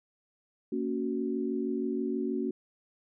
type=chord; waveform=sine; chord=F# major; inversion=first; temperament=just; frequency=231.2 / 277.5 / 370 Hz; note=A#3 / C#4 / F#4; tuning=-14 / +2 / 0 cents; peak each=-33 dBFS; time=0.72-2.51 s; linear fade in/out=5 ms; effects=none